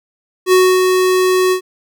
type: tone with ADSR envelope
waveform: square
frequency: 370 Hz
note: F#4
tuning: in tune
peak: -7 dBFS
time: 0.46-1.61 s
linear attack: 64 ms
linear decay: 270 ms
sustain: -4 dB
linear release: 91 ms
effects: none